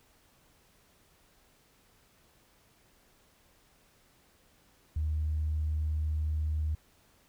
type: tone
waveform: sine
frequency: 77 Hz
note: D#2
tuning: 17 cents flat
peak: -27 dBFS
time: 4.96-6.75 s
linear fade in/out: 5 ms
effects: tanh soft clip ceiling -23 dBFS + pink hiss -65 dBFS RMS until 7.28 s